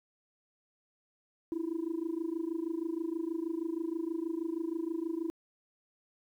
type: tone with amplitude modulation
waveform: sine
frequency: 329.6 Hz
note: E4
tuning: in tune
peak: -27 dBFS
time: 1.52-5.3 s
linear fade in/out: 0 ms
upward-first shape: sine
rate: 26.3 Hz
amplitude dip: 90%
effects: tanh soft clip ceiling -27 dBFS + 11-bit